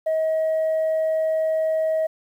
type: tone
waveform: sine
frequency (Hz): 636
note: D#5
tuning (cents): +38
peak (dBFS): -17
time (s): 0.06-2.07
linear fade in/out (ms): 10
effects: tanh soft clip ceiling -17 dBFS + 9-bit